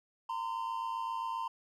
triangle tone pair together, 919.5 / 1027 Hz, A#5 / C6, -24 / -33 cents, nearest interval major second, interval 191 cents, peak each -35 / -35 dBFS, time 0.29-1.48 s, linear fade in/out 5 ms, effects none

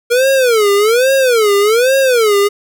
square tone with vibrato, 466.2 Hz, A#4, in tune, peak -9 dBFS, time 0.1-2.49 s, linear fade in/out 20 ms, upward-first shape sine, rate 1.2 Hz, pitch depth 260 cents each way, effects none

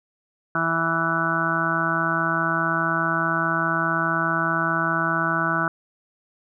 harmonic tone, 164.8 Hz, E3, in tune, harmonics 1 / 2 / 4 / 5 / 6 / 7 / 8 / 9, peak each -29 / -30 / -30 / -35 / -32 / -29 / -26 / -24 dBFS, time 0.55-5.68 s, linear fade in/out 2 ms, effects none

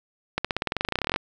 accelerating click train, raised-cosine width 0.3 ms, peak -8 dBFS, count 21, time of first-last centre 0.38-1.161 s, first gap 66 ms, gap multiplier 0.94, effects 8-bit

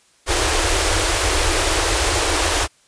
pink band-stop noise, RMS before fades -18 dBFS, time 0.26-2.68 s, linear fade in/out 50 ms, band 100 to 300 Hz, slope 96 dB/octave, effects white hiss -56 dBFS RMS until 2.87 s + resampled to 22050 Hz

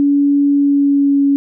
sine tone with pitch glide, 284.1 to 279.9 Hz, C#4 to C#4, +43 to +17 cents, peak -9 dBFS, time 0-1.36 s, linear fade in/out 0 ms, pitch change -26 cents, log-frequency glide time 0.5-1.23 s, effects none

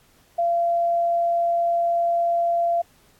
sine tone, 685 Hz, F5, 34 cents flat, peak -18 dBFS, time 0.38-2.82 s, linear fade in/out 10 ms, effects pink hiss -58 dBFS RMS until 3.19 s + AAC 64 kbps

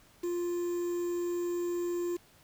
triangle tone with quantisation, 349.2 Hz, F4, in tune, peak -28 dBFS, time 0.23-2.17 s, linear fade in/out 10 ms, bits 8, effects pink hiss -61 dBFS RMS until 2.43 s

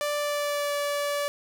sawtooth tone with pitch glide, 587.3 to 577.2 Hz, D5 to D5, 0 to -30 cents, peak -22 dBFS, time 0.01-1.28 s, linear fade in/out 0 ms, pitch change -30 cents, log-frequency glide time 0.16-0.75 s, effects none

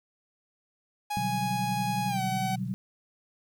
45% pulse tone with pitch glide, 830.6 to 757.3 Hz, G#5 to F#5, 0 to +40 cents, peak -29 dBFS, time 1.1-2.56 s, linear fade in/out 10 ms, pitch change -160 cents, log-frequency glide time 2.08-2.21 s
sine chord, G major seventh, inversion first, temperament equal, 123.47 / 146.83 / 185 / 196 Hz, B2 / D3 / F#3 / G3, 0 / 0 / 0 / 0 cents, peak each -34 / -39 / -33 / -37 dBFS, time 1.17-2.74 s, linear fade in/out 0 ms
effects 10-bit

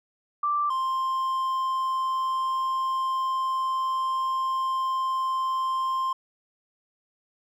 sine / triangle tone pair in turn, 1174.7 / 1049.9 Hz, D6 / C6, 0 / +6 cents, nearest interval major second, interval 194 cents, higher first, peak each -22 dBFS, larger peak neither, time 0.43-0.7 / 0.7-6.13 s, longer second, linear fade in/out 5 ms, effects none

